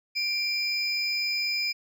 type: tone pair together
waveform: triangle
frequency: 2361 / 5017 Hz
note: D7 / D#8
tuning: +9 / +13 cents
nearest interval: octave + minor second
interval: 1304 cents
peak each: -27 dBFS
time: 0.15-1.73 s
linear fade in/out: 20 ms
effects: none